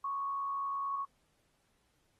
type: tone with frequency modulation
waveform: sine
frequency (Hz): 1108.7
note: C#6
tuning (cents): 0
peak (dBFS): -33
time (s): 0.04-1.05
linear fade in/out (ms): 5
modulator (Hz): 76.1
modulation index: 0.35
effects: pink hiss -75 dBFS RMS until 2.19 s + AAC 32 kbps